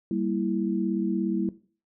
sine chord, E diminished, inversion first, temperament equal, 196 / 233.1 / 329.6 Hz, G3 / Bb3 / E4, 0 / 0 / 0 cents, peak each -28 / -30 / -28 dBFS, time 0.11-1.49 s, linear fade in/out 2 ms, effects noise-tail reverb RT60 0.4 s tail -17 dB re dry

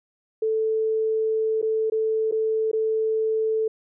sine tone with dropouts, 440 Hz, A4, in tune, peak -20 dBFS, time 0.42-3.68 s, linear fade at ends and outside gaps 5 ms, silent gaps 1.616-1.626 / 1.9-1.92 / 2.313-2.322 / 2.715-2.731 s, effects none

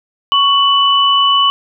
sine tone pair together, 1114.3 / 2978 Hz, C#6 / F#7, +9 / +11 cents, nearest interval octave + perfect fourth, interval 1702 cents, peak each -11 dBFS, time 0.32-1.5 s, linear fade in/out 0 ms, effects none

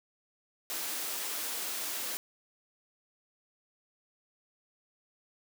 white high-pass noise, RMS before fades -36 dBFS, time 0.7-2.17 s, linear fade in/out 0 ms, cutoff 240 Hz, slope 24 dB/octave, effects none

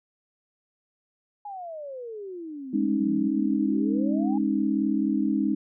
sine exponential two-way sweep, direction down then up, 840 to 166.9 to 840 Hz, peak -34 dBFS, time 1.45-4.38 s, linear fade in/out 5 ms, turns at 3.16 s
sine chord, Ab suspended fourth, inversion none, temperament equal with one note detuned, 207.7 / 272.3 / 311.1 Hz, Ab3 / Db4 / Eb4, 0 / -31 / 0 cents, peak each -26 dBFS, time 2.73-5.55 s, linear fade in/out 10 ms
effects none

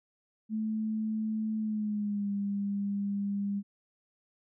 sine tone with pitch glide, 217.8 to 200.9 Hz, A3 to G3, -17 to +43 cents, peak -29 dBFS, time 0.49-3.63 s, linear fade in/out 50 ms, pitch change -140 cents, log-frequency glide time 1.58-2.31 s, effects none

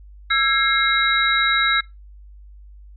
sine tone cluster, 1334 / 1643 / 2129 / 3862 Hz, E6 / G#6 / C7 / B7, +20 / -19 / +30 / -39 cents, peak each -21 dBFS, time 0.3-1.81 s, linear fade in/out 10 ms, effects noise-tail reverb RT60 0.2 s tail -21 dB re dry + added 50 Hz sine -40 dBFS peak until 2.96 s

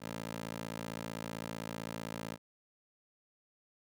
15% pulse tone with high-pass filter, 55.6 Hz, A1, 19 cents sharp, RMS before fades -42 dBFS, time 0-2.38 s, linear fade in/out 50 ms, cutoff 210 Hz, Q 0.68, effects none

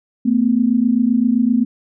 sine tone pair together, 225 / 252.7 Hz, A3 / B3, +39 / +40 cents, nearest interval major second, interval 201 cents, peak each -15 dBFS, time 0.25-1.65 s, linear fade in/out 10 ms, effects none

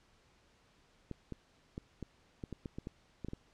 clicks, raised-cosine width 3 ms, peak -28 dBFS, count 12, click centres 1.113 / 1.323 / 1.779 / 2.027 / 2.438 / 2.527 / 2.658 / 2.785 / 2.871 / 3.247 / 3.285 / 3.334 s, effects pink hiss -68 dBFS RMS until 3.53 s + low-pass 6000 Hz 12 dB/octave

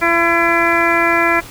harmonic tone, 337.5 Hz, E4, 41 cents sharp, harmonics 1 / 2 / 3 / 4 / 5 / 6 / 7, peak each -19 / -19 / -19 / -19 / -19 / -19 / -19 dBFS, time 0.01-1.41 s, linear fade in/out 20 ms, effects pink hiss -35 dBFS RMS until 1.5 s

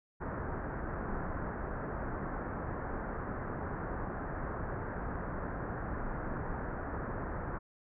pink low-pass noise, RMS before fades -38 dBFS, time 0.2-7.59 s, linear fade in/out 20 ms, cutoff 1700 Hz, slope 48 dB/octave, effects none

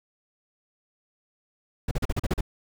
brown noise bursts, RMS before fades -24 dBFS, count 8, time 1.88-2.409 s, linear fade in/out 5 ms, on 32 ms, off 39 ms, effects none

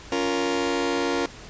sawtooth chord, Bb minor, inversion first, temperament just, 279.7 / 349.6 / 466.2 Hz, Db4 / F4 / Bb4, +16 / +2 / 0 cents, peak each -23 dBFS, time 0.12-1.26 s, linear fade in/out 2 ms, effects pink hiss -43 dBFS RMS until 1.49 s + resampled to 16000 Hz

